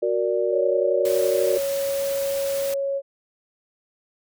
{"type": "chord", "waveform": "sine", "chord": "Gb augmented", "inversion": "none", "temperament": "equal", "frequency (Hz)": [370, 466.2, 587.3], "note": ["Gb4", "Bb4", "D5"], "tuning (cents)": [0, 0, 0], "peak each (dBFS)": -24, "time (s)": [0.02, 1.58], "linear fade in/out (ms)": 10}
{"type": "tone with pitch glide", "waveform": "sine", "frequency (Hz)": [556, 552.5], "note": ["C#5", "C#5"], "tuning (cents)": [5, -6], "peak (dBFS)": -22, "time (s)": [0.5, 3.02], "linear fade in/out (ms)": 50, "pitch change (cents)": -11, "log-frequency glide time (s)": [0.76, 2.91]}
{"type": "noise", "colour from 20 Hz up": "white", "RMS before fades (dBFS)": -34, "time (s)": [1.05, 2.74], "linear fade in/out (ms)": 2}
{"effects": []}